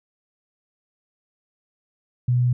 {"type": "tone", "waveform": "sine", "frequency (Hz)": 123.47, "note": "B2", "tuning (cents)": 0, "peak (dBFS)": -16, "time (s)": [2.28, 2.53], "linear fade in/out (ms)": 5, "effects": []}